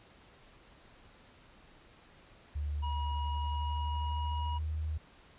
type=tone with pitch glide; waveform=sine; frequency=73.42 to 77.7 Hz; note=D2 to D#2; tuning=0 to -2 cents; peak=-32 dBFS; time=2.55-4.98 s; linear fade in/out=10 ms; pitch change=+98 cents; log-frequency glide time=3.16-4.63 s
type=tone; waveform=square; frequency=963 Hz; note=B5; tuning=44 cents flat; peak=-38 dBFS; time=2.82-4.59 s; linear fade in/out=20 ms
effects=pink hiss -59 dBFS RMS until 5.38 s + resampled to 8000 Hz